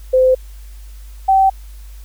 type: tone pair in turn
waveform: sine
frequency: 515 / 771.6 Hz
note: C5 / G5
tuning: -28 / -28 cents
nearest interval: perfect fifth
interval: 700 cents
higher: second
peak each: -8 dBFS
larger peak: neither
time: 0.13-0.35 / 1.28-1.5 s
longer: neither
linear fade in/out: 10 ms
effects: added 50 Hz sine -32 dBFS peak until 2.04 s + white hiss -49 dBFS RMS until 2.04 s